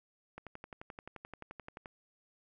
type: click train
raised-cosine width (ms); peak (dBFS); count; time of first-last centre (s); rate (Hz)
0.5; -30; 18; 0.38-1.858; 11.5
effects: none